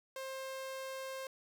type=tone; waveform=sawtooth; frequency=530 Hz; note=C5; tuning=22 cents sharp; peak=-37 dBFS; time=0.16-1.27 s; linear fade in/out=2 ms; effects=none